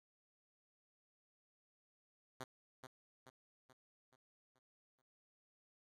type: tone with echo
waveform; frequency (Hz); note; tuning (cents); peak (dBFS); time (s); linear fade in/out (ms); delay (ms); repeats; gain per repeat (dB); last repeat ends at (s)
5% pulse; 130.1; C3; -9; -34; 2.4-2.44; 5; 430; 6; -6; 5.02
effects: low-pass 12000 Hz 12 dB/octave